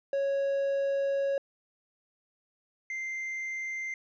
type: tone pair in turn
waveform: triangle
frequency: 553 / 2088 Hz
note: C#5 / C7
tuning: -4 / -4 cents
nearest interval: octave + major seventh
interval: 2300 cents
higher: second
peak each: -24 / -31 dBFS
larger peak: first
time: 0.13-1.38 / 2.9-3.94 s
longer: first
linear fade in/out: 2 ms
effects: resampled to 16000 Hz